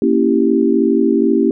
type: chord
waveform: sine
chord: A# diminished seventh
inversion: none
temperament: equal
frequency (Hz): 233.1 / 277.2 / 329.6 / 392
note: A#3 / C#4 / E4 / G4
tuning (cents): 0 / 0 / 0 / 0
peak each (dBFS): -16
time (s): 0.02-1.51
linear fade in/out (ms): 2
effects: none